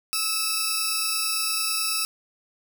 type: tone cluster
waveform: 15% pulse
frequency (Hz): 1299 / 2627 / 4865 / 5450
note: E6 / E7 / D#8 / F8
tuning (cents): -26 / -7 / -40 / -43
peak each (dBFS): -25 / -23 / -23 / -22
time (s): 0.13-2.05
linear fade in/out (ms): 0
effects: none